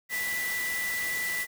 sine tone in noise, 1975.5 Hz, B6, in tune, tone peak -29 dBFS, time 0.09-1.47 s, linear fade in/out 50 ms, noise white, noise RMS -36 dBFS, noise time 0.09-1.47 s, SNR +4 dB, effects none

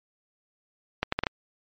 accelerating click train, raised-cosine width 0.3 ms, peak -8 dBFS, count 5, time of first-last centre 1.03-1.268 s, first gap 94 ms, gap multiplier 0.7, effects low-pass 4000 Hz 12 dB/octave + MP3 48 kbps

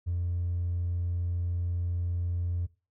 sine tone with hard clipping, 87.31 Hz, F2, in tune, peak -28 dBFS, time 0.06-2.67 s, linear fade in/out 20 ms, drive 1 dB, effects noise-tail reverb RT60 0.3 s tail -19 dB re dry

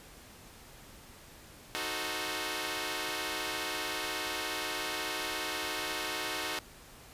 5% pulse chord, D# diminished seventh, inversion none, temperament equal, 311.1 / 370 / 440 / 523.3 Hz, D#4 / F#4 / A4 / C5, 0 / 0 / 0 / 0 cents, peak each -27 / -27 / -28 / -30 dBFS, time 1.75-6.59 s, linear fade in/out 0 ms, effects pink hiss -53 dBFS RMS until 7.13 s + resampled to 32000 Hz

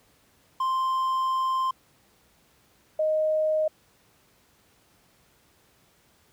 triangle / sine tone pair in turn, 1046.5 / 622.3 Hz, C6 / D#5, 0 / 0 cents, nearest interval major sixth, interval 900 cents, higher first, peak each -21 dBFS, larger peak neither, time 0.6-1.71 / 2.99-3.68 s, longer first, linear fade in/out 5 ms, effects pink hiss -62 dBFS RMS until 6.32 s + high-pass 60 Hz 12 dB/octave

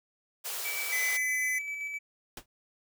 white high-pass noise, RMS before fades -36 dBFS, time 0.44-1.18 s, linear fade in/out 20 ms, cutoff 380 Hz, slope 96 dB/octave
triangle tone with tremolo, 2300 Hz, D7, 37 cents flat, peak -31 dBFS, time 0.64-1.99 s, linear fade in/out 20 ms, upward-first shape square, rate 7.7 Hz, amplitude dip 30%
square tone, 2011 Hz, B6, 31 cents sharp, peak -29 dBFS, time 0.92-1.59 s, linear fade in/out 10 ms
pink noise with exponential decay, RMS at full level -36 dBFS, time 2.37-2.46 s, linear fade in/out 2 ms, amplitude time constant 18 ms
effects none

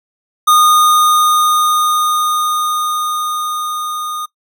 square tone with level ramp, 1228 Hz, D#6, 23 cents flat, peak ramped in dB -7 to -21 dBFS, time 0.47-4.26 s, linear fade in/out 10 ms, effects noise-tail reverb RT60 0.1 s tail -19 dB re dry

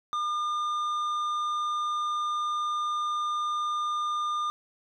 sine tone with tanh clipping, 1207 Hz, D6, 47 cents sharp, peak -28 dBFS, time 0.13-4.5 s, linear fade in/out 0 ms, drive 8 dB, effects none

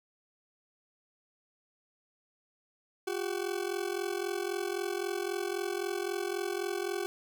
40% pulse ring-modulated tone, 378.2 Hz, F#4, 38 cents sharp, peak -28 dBFS, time 3.07-7.06 s, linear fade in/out 0 ms, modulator 21.9 Hz, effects none

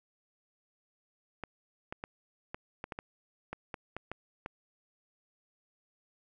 clicks, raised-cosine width 0.5 ms, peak -23 dBFS, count 12, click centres 1.437 / 1.925 / 2.039 / 2.545 / 2.841 / 2.922 / 2.989 / 3.53 / 3.742 / 3.966 / 4.116 / 4.461 s, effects none

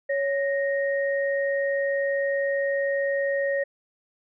sine tone pair together, 555.9 / 1864.7 Hz, C#5 / A#6, +5 / 0 cents, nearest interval octave + major sixth, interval 2095 cents, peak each -23 / -29 dBFS, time 0.09-3.64 s, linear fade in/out 10 ms, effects none

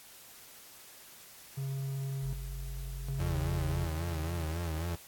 triangle tone with tremolo, 135.8 Hz, C#3, 35 cents flat, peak -31 dBFS, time 1.57-4.47 s, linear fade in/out 10 ms, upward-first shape square, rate 0.66 Hz, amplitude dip 70%
sine tone, 49 Hz, G1, in tune, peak -37 dBFS, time 2.21-3.9 s, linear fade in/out 50 ms
35% pulse tone with vibrato, 82.41 Hz, E2, in tune, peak -31 dBFS, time 3.19-4.96 s, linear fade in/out 10 ms, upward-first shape sine, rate 3.7 Hz, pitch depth 95 cents each way
effects white hiss -53 dBFS RMS until 5.07 s + AAC 64 kbps

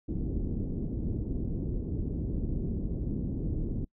pink low-pass noise, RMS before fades -32 dBFS, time 0.08-3.85 s, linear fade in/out 10 ms, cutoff 340 Hz, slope 24 dB/octave, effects noise-tail reverb RT60 0.1 s tail -25 dB re dry

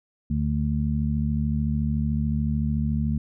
harmonic tone, 73.7 Hz, D2, 7 cents sharp, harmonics 1 / 2 / 3, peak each -26 / -26 / -26 dBFS, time 0.3-3.18 s, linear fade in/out 5 ms, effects none

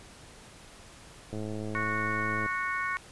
click train, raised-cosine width 2 ms, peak -24 dBFS, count 122, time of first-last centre 1.33-2.461 s, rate 107 Hz
harmonic tone, 368 Hz, F#4, 9 cents flat, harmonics 3 / 4 / 5 / 6, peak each -33 / -34 / -35 / -36 dBFS, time 1.75-2.97 s, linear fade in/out 0 ms
effects pink hiss -51 dBFS RMS until 3.11 s + resampled to 24000 Hz

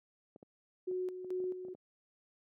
clicks, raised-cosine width 2 ms, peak -38 dBFS, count 9, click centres 0.361 / 0.428 / 0.913 / 1.246 / 1.402 / 1.44 / 1.65 / 1.684 / 1.749 s
sine tone with tremolo, 367.2 Hz, F#4, 13 cents flat, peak -33 dBFS, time 0.87-1.74 s, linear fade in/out 10 ms, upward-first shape square, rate 2.3 Hz, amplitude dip 60%
effects high-pass 200 Hz 12 dB/octave

